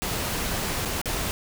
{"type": "noise with dropouts", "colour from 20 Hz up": "pink", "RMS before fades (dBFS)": -28, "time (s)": [0.02, 1.31], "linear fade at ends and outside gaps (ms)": 0, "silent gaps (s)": [[0.851, 0.856], [1.015, 1.057]], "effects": []}